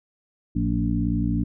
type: harmonic tone with a mistuned harmonic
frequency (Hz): 57.8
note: A#1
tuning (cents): -14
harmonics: 1 / 2 / 3 / 4 / 5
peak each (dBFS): -27 / -27 / -27 / -27 / -27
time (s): 0.55-1.44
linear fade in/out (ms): 10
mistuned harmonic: 3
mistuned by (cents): +55
effects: none